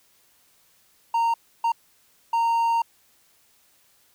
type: tone bursts at uneven times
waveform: triangle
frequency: 924 Hz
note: A#5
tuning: 16 cents flat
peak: -17 dBFS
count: 3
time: 1.14-1.34 / 1.64-1.72 / 2.33-2.82 s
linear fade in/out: 5 ms
effects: white hiss -61 dBFS RMS until 4.14 s